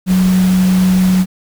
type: tone in noise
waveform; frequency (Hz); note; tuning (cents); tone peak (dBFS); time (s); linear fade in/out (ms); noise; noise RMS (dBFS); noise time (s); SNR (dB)
sine; 185.1; F#3; +1; -8; 0.06-1.26; 50; pink; -25; 0.06-1.26; +14
effects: none